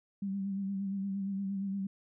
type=tone with vibrato; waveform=sine; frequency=196 Hz; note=G3; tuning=in tune; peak=-32 dBFS; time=0.22-1.87 s; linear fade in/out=5 ms; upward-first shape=sine; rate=8.6 Hz; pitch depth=37 cents each way; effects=none